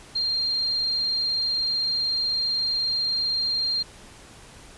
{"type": "tone", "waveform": "sine", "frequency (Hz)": 4192, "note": "C8", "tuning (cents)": 2, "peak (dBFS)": -22, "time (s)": [0.15, 3.83], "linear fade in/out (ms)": 10, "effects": ["pink hiss -47 dBFS RMS until 4.77 s", "resampled to 24000 Hz"]}